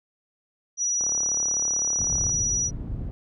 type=tone; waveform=sine; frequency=5840 Hz; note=F#8; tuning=24 cents flat; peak=-22 dBFS; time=0.77-2.71 s; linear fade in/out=50 ms
type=click train; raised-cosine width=1 ms; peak=-25 dBFS; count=47; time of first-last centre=1.01-2.295 s; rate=35.8 Hz
type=low-pass noise; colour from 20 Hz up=white; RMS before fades=-32 dBFS; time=1.99-3.11 s; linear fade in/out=0 ms; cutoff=120 Hz; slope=12 dB/octave
effects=none